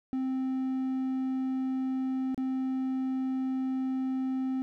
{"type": "tone with dropouts", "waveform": "triangle", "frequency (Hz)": 261.6, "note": "C4", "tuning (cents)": 0, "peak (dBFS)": -26, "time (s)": [0.13, 4.62], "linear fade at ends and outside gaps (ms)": 0, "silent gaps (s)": [2.345, 2.378], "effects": []}